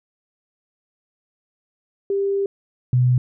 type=tone pair in turn; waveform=sine; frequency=396.1 / 125.11 Hz; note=G4 / B2; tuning=+18 / +23 cents; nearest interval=octave + minor sixth; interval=1995 cents; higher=first; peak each=-18 / -13 dBFS; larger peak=second; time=2.1-2.46 / 2.93-3.18 s; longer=first; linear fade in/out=2 ms; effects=none